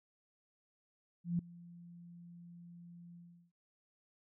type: tone with ADSR envelope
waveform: sine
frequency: 172.5 Hz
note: F3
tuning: 21 cents flat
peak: -29 dBFS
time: 1.24-3.52 s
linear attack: 150 ms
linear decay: 3 ms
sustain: -22 dB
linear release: 370 ms
effects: none